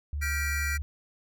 sine tone with vibrato, 72.5 Hz, D2, 22 cents flat, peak -29 dBFS, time 0.13-0.82 s, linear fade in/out 0 ms, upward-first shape triangle, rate 4.8 Hz, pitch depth 15 cents each way
square chord, G dominant seventh, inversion third, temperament equal with one note detuned, 1396.9 / 1568 / 1934.9 / 2349 Hz, F6 / G6 / B6 / D7, 0 / 0 / -36 / 0 cents, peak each -38 / -38 / -34 / -36 dBFS, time 0.21-0.78 s, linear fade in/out 20 ms
effects none

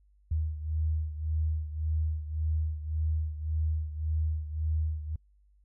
sine beating tone pair, 77.78 / 79.58 Hz, D#2 / D#2, 0 / +40 cents, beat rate 1.8 Hz, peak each -29 / -34 dBFS, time 0.31-5.16 s, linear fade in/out 5 ms, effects noise-tail reverb RT60 0.1 s tail -26 dB re dry + added 50 Hz sine -60 dBFS peak until 5.64 s

